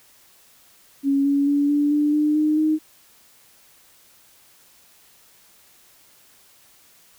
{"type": "tone with pitch steps", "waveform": "sine", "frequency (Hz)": [277.2, 281.7, 286.3, 291, 295.7, 300.5, 305.4, 310.4], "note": ["C#4", "C#4", "D4", "D4", "D4", "D4", "D#4", "D#4"], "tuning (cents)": [0, 28, -44, -16, 12, 40, -32, -4], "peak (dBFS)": -16, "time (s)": [1.03, 2.79], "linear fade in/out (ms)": 50, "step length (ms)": 220, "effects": ["white hiss -54 dBFS RMS until 7.18 s"]}